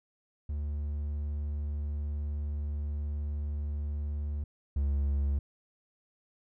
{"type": "tone pair in turn", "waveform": "triangle", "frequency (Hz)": [73.42, 70.5], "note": ["D2", "C#2"], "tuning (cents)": [0, 30], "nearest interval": "minor second", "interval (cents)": 70, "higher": "first", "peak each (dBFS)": [-29, -24], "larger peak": "second", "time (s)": [[0.49, 4.44], [4.76, 5.39]], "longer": "first", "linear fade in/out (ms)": 5, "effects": []}